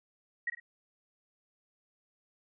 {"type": "tone with echo", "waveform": "sine", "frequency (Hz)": 1900, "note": "A#6", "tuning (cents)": 33, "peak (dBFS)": -29, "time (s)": [0.47, 0.5], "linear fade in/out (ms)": 5, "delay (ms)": 50, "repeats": 2, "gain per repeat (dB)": -10, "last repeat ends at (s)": 0.6, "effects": []}